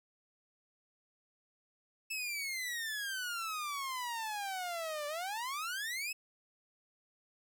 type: exponential two-way sweep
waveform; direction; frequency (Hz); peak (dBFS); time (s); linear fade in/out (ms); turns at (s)
sawtooth; down then up; 2637 to 579 to 2637; -33; 2.1-6.13; 10; 5.07
effects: none